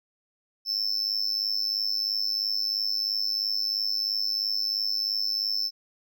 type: tone with amplitude modulation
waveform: triangle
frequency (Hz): 5300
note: E8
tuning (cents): +9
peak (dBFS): -20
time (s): 0.65-5.71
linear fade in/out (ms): 50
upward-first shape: sine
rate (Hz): 103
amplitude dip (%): 90
effects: none